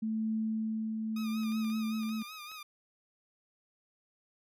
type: tone with tremolo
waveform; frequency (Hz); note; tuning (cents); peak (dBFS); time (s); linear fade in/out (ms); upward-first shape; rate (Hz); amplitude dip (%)
sine; 220; A3; 0; -29; 0.02-2.23; 10; triangle; 0.79; 35
type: tone with vibrato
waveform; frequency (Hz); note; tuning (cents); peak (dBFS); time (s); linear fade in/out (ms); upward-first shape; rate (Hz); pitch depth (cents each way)
15% pulse; 1236; D#6; -12; -37; 1.16-2.63; 5; sine; 5.3; 66
type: clicks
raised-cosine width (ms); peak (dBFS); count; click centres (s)
0.2; -38; 8; 1.434 / 1.521 / 1.646 / 1.701 / 2.033 / 2.092 / 2.218 / 2.516
effects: none